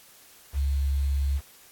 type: tone with quantisation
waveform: sine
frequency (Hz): 69.3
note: C#2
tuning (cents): 0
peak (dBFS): -22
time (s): 0.53-1.41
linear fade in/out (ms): 50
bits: 8
effects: white hiss -53 dBFS RMS until 1.71 s + AAC 64 kbps